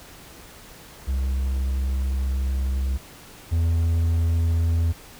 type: tone pair in turn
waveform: triangle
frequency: 66 / 83.15 Hz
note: C2 / E2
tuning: +16 / +16 cents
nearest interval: major third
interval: 400 cents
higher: second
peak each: -19 / -16 dBFS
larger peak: second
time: 1.07-2.98 / 3.51-4.93 s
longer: first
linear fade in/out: 20 ms
effects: pink hiss -45 dBFS RMS until 5.19 s